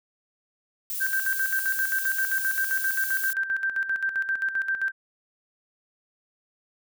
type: noise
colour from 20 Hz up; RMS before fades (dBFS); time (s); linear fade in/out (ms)
violet; -31; 0.9-3.33; 0
type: tone with tremolo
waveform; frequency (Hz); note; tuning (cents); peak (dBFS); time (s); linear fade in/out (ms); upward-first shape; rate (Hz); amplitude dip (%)
sine; 1568; G6; 0; -22; 1-4.92; 20; square; 7.6; 65
effects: none